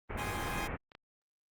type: low-pass noise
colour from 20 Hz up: pink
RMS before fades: -38 dBFS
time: 0.09-0.77 s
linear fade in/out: 20 ms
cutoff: 2500 Hz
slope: 48 dB/octave
type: chord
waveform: 20% pulse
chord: Ab major seventh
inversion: third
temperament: equal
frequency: 784 / 830.6 / 1046.5 / 1244.5 Hz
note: G5 / Ab5 / C6 / Eb6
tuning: 0 / 0 / 0 / 0 cents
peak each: -40 / -36 / -37 / -41 dBFS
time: 0.17-0.68 s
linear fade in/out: 20 ms
type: clicks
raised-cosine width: 0.3 ms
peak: -38 / -33 dBFS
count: 2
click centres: 0.918 / 0.951 s
effects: Opus 24 kbps